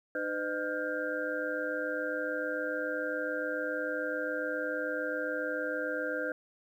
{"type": "tone cluster", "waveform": "sine", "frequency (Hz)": [304.7, 507, 614, 1415, 1583], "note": ["D#4", "B4", "D#5", "F6", "G6"], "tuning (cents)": [-36, 45, -23, 22, 17], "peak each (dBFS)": [-39, -35, -39, -39, -37], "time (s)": [0.15, 6.32], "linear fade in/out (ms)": 2, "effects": ["11-bit"]}